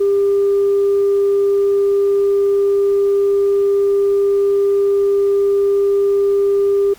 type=tone; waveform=sine; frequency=399.2 Hz; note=G4; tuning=32 cents sharp; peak=-10 dBFS; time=0-6.94 s; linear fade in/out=10 ms; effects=tanh soft clip ceiling -8 dBFS + pink hiss -44 dBFS RMS until 6.98 s